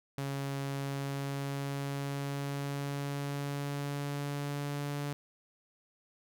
sawtooth tone with pitch glide, 138.59 to 143.98 Hz, C#3 to D3, 0 to -34 cents, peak -30 dBFS, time 0.18-5.13 s, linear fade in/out 0 ms, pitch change +66 cents, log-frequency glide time 0.76-4.98 s, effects none

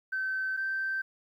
sine tone pair in turn, 1538 / 1557.7 Hz, G6 / G6, -33 / -11 cents, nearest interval unison, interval 22 cents, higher second, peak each -28 dBFS, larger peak neither, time 0.12-0.57 / 0.57-1.02 s, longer neither, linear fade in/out 10 ms, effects tanh soft clip ceiling -24 dBFS + 11-bit

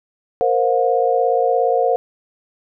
sine chord, Bb suspended second, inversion none, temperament equal with one note detuned, 466.2 / 523.3 / 716.4 Hz, Bb4 / C5 / F5, 0 / 0 / +44 cents, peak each -18 dBFS, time 0.41-1.96 s, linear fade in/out 0 ms, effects none

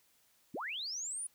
sine linear sweep, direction up, 155.56 to 9970 Hz, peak -37 dBFS, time 0.54-1.27 s, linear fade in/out 5 ms, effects white hiss -70 dBFS RMS until 1.34 s

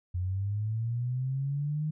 sine linear sweep, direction up, 87.8 to 155.56 Hz, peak -28 dBFS, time 0.14-1.91 s, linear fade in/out 10 ms, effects none

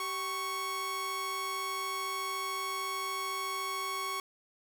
sawtooth tone pair together, 387.2 / 1108 Hz, G4 / C#6, -21 / -1 cents, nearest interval octave + tritone, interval 1820 cents, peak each -39 / -30 dBFS, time 0-4.2 s, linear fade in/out 2 ms, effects none

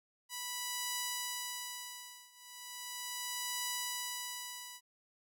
5% pulse tone with tremolo, 984 Hz, B5, 7 cents flat, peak -23 dBFS, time 0.29-4.81 s, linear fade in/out 50 ms, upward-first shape triangle, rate 0.37 Hz, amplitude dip 95%, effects none

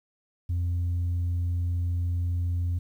sine tone, 87.31 Hz, F2, in tune, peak -22 dBFS, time 0.49-2.79 s, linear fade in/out 10 ms, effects tanh soft clip ceiling -23 dBFS + 10-bit

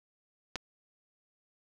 clicks, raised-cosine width 0.2 ms, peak -16 / -27 dBFS, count 2, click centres 0.557 / 0.561 s, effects none

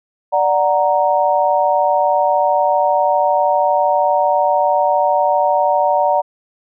sine chord, D augmented, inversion none, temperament equal, 587.3 / 740 / 932.3 Hz, D5 / F#5 / A#5, 0 / 0 / 0 cents, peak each -16 dBFS, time 0.32-6.22 s, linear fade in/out 20 ms, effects none

